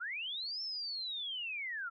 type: linear two-way sweep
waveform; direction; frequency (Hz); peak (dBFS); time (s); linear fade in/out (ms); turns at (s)
sine; up then down; 1318.5 to 5380 to 1318.5; -37; 0-1.9; 20; 0.62
effects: none